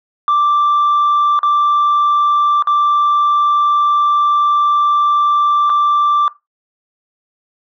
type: tone with dropouts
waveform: sine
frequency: 1174.7 Hz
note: D6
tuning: in tune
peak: -8 dBFS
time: 0.28-6.28 s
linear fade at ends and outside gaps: 1 ms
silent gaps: 1.391-1.431 / 2.624-2.672 / 5.696-5.7 s
effects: noise-tail reverb RT60 0.2 s tail -17 dB re dry + tanh soft clip ceiling -8 dBFS